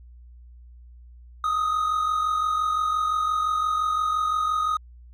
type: tone pair together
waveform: triangle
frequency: 1244.5 / 1290.3 Hz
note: D#6 / E6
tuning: 0 / -37 cents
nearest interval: minor second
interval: 63 cents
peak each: -20 / -29 dBFS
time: 1.44-4.77 s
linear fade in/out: 2 ms
effects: added 60 Hz sine -44 dBFS peak until 5.13 s